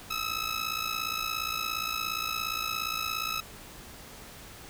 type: ring-modulated tone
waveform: 15% pulse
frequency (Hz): 1292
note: E6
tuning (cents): -35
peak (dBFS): -21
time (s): 0.1-3.41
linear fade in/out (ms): 10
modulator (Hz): 28.6
effects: pink hiss -47 dBFS RMS until 4.69 s